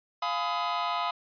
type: chord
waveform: 45% pulse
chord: F half-diminished seventh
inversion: none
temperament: just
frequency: 698.5 / 838.1 / 1005.8 / 1257.2 Hz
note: F5 / Ab5 / Cb6 / Eb6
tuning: 0 / +16 / +31 / +18 cents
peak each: -33 / -37 / -32 / -32 dBFS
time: 0.22-1.11 s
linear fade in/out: 5 ms
effects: resampled to 11025 Hz